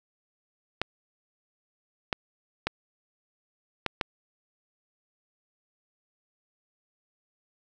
clicks, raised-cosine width 0.3 ms, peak -10 dBFS, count 5, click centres 0.816 / 2.128 / 2.67 / 3.863 / 4.012 s, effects none

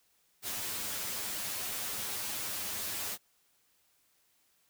white noise with comb filter, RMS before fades -37 dBFS, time 0.42-3.18 s, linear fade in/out 50 ms, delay 9.6 ms, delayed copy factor +1, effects white hiss -71 dBFS RMS until 4.69 s

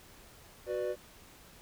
triangle chord, B minor, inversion second, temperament just, 370.4 / 493.9 / 592.7 Hz, F#4 / B4 / D5, +2 / 0 / +16 cents, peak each -34 dBFS, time 0.66-0.96 s, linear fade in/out 50 ms, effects pink hiss -56 dBFS RMS until 1.61 s

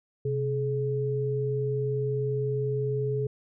sine tone pair together, 130 / 424.3 Hz, C3 / G#4, -11 / +37 cents, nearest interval octave + minor sixth, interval 2048 cents, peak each -28 dBFS, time 0.25-3.27 s, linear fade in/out 5 ms, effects none

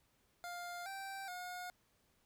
25% pulse tone with pitch steps, 702 / 780 / 720 Hz, F5 / G5 / F#5, +9 / -9 / -47 cents, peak -40 dBFS, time 0.44-1.7 s, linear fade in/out 0 ms, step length 420 ms, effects pink hiss -75 dBFS RMS until 2.25 s

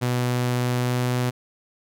sawtooth tone with pitch glide, 123.47 to 124.26 Hz, B2 to B2, 0 to +11 cents, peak -17 dBFS, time 0.01-1.31 s, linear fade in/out 20 ms, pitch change +11 cents, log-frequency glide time 0.67-1.03 s, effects none

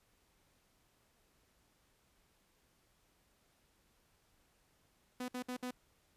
sawtooth tone bursts, 250.1 Hz, B3, 22 cents sharp, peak -35 dBFS, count 4, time 5.2-5.709 s, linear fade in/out 5 ms, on 83 ms, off 59 ms, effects pink hiss -73 dBFS RMS until 6.16 s + resampled to 32000 Hz

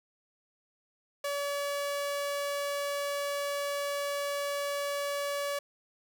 sawtooth tone, 570 Hz, C#5, 48 cents sharp, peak -27 dBFS, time 1.24-5.59 s, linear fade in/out 5 ms, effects none

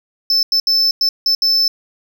triangle tone bursts at uneven times, 5274 Hz, E8, in tune, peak -10 dBFS, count 6, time 0.3-0.43 / 0.52-0.6 / 0.67-0.91 / 1.01-1.09 / 1.26-1.35 / 1.42-1.68 s, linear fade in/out 2 ms, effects none

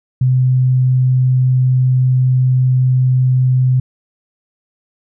sine tone, 128.2 Hz, C3, 35 cents flat, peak -9 dBFS, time 0.21-3.8 s, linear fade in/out 5 ms, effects none

